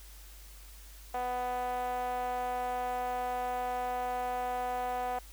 5% pulse tone with band-pass filter, 248.6 Hz, B3, 12 cents sharp, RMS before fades -34 dBFS, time 1.14-5.19 s, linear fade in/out 5 ms, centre 670 Hz, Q 5.8, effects added 50 Hz sine -49 dBFS peak until 5.32 s + white hiss -55 dBFS RMS until 5.32 s

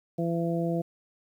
harmonic tone, 168.4 Hz, E3, 37 cents sharp, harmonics 1 / 2 / 3 / 4, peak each -28 / -31 / -33 / -34 dBFS, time 0.18-0.82 s, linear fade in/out 10 ms, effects 10-bit

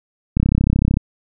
click train, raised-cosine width 5 ms, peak -3 dBFS, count 21, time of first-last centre 0.37-0.971 s, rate 33.3 Hz, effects none

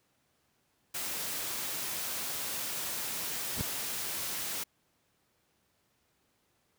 white noise, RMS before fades -36 dBFS, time 0.94-4.64 s, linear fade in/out 10 ms
brown noise with exponential growth, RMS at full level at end -27 dBFS, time 3.51-3.61 s, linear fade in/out 1 ms, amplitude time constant 21 ms
effects pink hiss -73 dBFS RMS until 6.78 s + high-pass 80 Hz 12 dB/octave

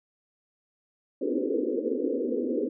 white band-pass noise, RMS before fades -28 dBFS, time 1.21-2.69 s, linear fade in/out 10 ms, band 240 to 510 Hz, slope 96 dB/octave, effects none

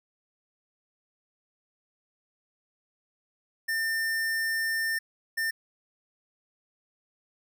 square tone bursts at uneven times, 1800 Hz, A6, 39 cents sharp, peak -27 dBFS, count 2, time 3.68-4.99 / 5.37-5.51 s, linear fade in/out 10 ms, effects none

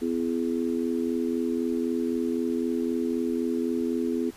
harmonic tone, 83.9 Hz, E2, 31 cents sharp, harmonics 3 / 4 / 5, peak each -27 / -29 / -31 dBFS, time 0.01-4.31 s, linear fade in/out 20 ms, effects pink hiss -50 dBFS RMS until 4.36 s + resampled to 32000 Hz

